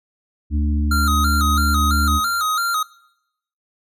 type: harmonic tone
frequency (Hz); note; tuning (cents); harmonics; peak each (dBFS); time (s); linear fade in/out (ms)
73.8; D2; +9; 1 / 3 / 4; -16 / -26 / -28; 0.5-2.21; 50
type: tone with vibrato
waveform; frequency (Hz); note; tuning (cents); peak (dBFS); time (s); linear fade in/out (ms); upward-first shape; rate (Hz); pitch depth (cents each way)
square; 1318.5; E6; 0; -18; 0.91-2.83; 5; square; 3; 83
effects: noise-tail reverb RT60 0.8 s tail -21 dB re dry + MP3 64 kbps